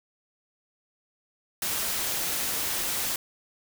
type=noise; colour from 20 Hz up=white; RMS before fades=-29 dBFS; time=1.62-3.16 s; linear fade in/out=2 ms; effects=none